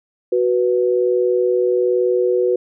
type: tone pair together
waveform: sine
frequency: 370.3 / 491.5 Hz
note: F#4 / B4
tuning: +1 / -8 cents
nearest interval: perfect fourth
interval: 491 cents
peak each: -16 / -17 dBFS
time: 0.32-2.56 s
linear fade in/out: 5 ms
effects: none